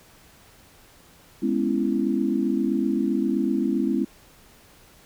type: chord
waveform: sine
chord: C# minor seventh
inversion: second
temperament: just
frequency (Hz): 207.9 / 249.5 / 277.2 / 332.6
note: G#3 / B3 / C#4 / E4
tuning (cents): +2 / +18 / 0 / +16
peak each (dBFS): -26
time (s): 1.42-4.05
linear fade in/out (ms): 10
effects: pink hiss -53 dBFS RMS until 5.05 s